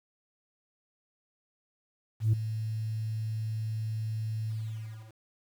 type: tone with ADSR envelope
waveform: sine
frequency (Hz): 110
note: A2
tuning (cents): 0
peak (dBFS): -17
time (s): 2.2-5.15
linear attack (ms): 130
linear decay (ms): 8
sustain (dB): -13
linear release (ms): 660
effects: tanh soft clip ceiling -19 dBFS + 9-bit